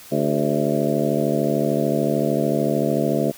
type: harmonic tone with a mistuned harmonic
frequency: 73.42 Hz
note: D2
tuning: in tune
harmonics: 2 / 3 / 4 / 5 / 6 / 7 / 8 / 9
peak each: -26 / -24 / -25 / -27 / -28 / -27 / -27 / -26 dBFS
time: 0.11-3.32 s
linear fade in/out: 20 ms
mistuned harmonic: 6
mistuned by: -73 cents
effects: white hiss -43 dBFS RMS until 3.37 s